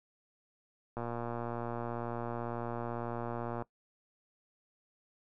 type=click train; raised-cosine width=1 ms; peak=-24 dBFS; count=314; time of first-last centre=0.97-3.623 s; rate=118 Hz; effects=noise-tail reverb RT60 0.1 s tail -20 dB re dry